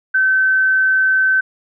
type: tone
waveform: sine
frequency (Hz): 1535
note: G6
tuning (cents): -37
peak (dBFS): -11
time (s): 0.14-1.41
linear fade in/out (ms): 10
effects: none